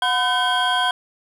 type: tone cluster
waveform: triangle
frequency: 728 / 1009 / 1526 / 3248 Hz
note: F#5 / B5 / G6 / G#7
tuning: -28 / +37 / -47 / -39 cents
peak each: -21 dBFS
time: 0.02-0.91 s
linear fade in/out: 2 ms
effects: none